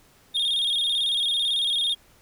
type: tone with vibrato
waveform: triangle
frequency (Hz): 3461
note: A7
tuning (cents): -29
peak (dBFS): -20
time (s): 0.34-1.95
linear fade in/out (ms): 20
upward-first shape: square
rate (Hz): 18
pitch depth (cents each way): 87
effects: pink hiss -57 dBFS RMS until 2.21 s